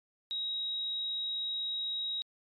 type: tone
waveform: sine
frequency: 3811 Hz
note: A#7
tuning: 38 cents sharp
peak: -32 dBFS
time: 0.31-2.22 s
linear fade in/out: 0 ms
effects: MP3 96 kbps